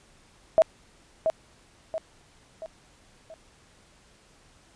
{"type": "tone with echo", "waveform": "sine", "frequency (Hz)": 644, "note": "E5", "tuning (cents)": -41, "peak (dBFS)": -13, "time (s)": [0.58, 0.62], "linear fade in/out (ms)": 0, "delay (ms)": 680, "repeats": 4, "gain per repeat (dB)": -7, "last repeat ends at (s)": 3.34, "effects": ["pink hiss -58 dBFS RMS until 4.75 s", "resampled to 22050 Hz"]}